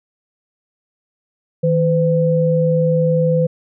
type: tone pair together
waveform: sine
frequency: 159.6 / 507.4 Hz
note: D#3 / B4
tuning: +44 / +47 cents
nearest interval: octave + minor sixth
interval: 2003 cents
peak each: -15 / -15 dBFS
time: 1.63-3.47 s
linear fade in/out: 10 ms
effects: none